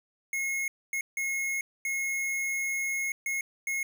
square tone bursts at uneven times, 2165 Hz, C#7, 41 cents flat, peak -29 dBFS, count 6, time 0.33-0.68 / 0.93-1.01 / 1.17-1.61 / 1.85-3.12 / 3.26-3.41 / 3.67-3.83 s, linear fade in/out 2 ms, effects none

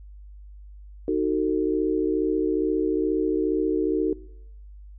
sine chord, D# diminished, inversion none, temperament just, 311.1 / 373.4 / 448 Hz, D#4 / F#4 / A4, 0 / +16 / +31 cents, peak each -25 / -25 / -26 dBFS, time 1.08-4.13 s, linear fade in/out 2 ms, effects noise-tail reverb RT60 0.8 s tail -22 dB re dry + added 50 Hz sine -41 dBFS peak until 4.98 s

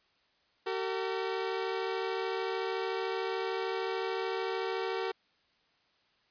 sawtooth tone pair together, 381.5 / 455 Hz, G4 / A#4, -47 / -42 cents, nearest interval minor third, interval 305 cents, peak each -30 / -31 dBFS, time 0.66-5.12 s, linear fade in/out 10 ms, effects white hiss -70 dBFS RMS until 6.3 s + resampled to 11025 Hz

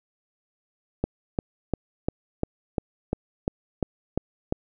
click train, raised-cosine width 2 ms, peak -10 dBFS, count 11, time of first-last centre 1.04-4.524 s, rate 2.87 Hz, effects none

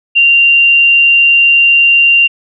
sine tone, 2774 Hz, F7, 12 cents flat, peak -4 dBFS, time 0.15-2.28 s, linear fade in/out 20 ms, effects none

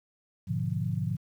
sine chord, G# diminished seventh, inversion none, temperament equal, 103.83 / 123.47 / 146.83 / 174.61 Hz, G#2 / B2 / D3 / F3, 0 / 0 / 0 / 0 cents, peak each -33 dBFS, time 0.47-1.17 s, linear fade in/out 20 ms, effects 10-bit

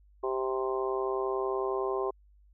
harmonic tone, 130.81 Hz, C3, in tune, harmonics 3 / 4 / 5 / 6 / 7 / 8, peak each -30 / -38 / -38 / -40 / -42 / -36 dBFS, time 0.23-2.11 s, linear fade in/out 10 ms, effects added 50 Hz sine -57 dBFS peak until 2.53 s

